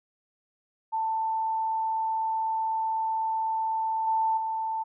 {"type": "tone with level steps", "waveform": "sine", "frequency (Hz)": 888, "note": "A5", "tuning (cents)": 16, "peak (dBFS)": [-25, -22, -27], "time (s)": [0.92, 4.84], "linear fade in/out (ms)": 20, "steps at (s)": [4.07, 4.37], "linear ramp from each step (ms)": 5, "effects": []}